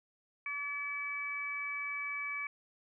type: harmonic tone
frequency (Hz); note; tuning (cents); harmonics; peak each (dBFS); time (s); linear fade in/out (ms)
573; D5; -43; 2 / 3 / 4; -44 / -47 / -36; 0.46-2.47; 2
effects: none